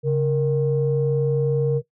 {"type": "tone pair together", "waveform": "sine", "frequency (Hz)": [138.59, 466.2], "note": ["C#3", "A#4"], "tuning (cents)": [0, 0], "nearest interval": "octave + major sixth", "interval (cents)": 2100, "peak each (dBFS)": [-19, -19], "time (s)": [0.03, 1.82], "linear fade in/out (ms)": 50, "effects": ["noise-tail reverb RT60 0.1 s tail -17 dB re dry", "tanh soft clip ceiling -10 dBFS"]}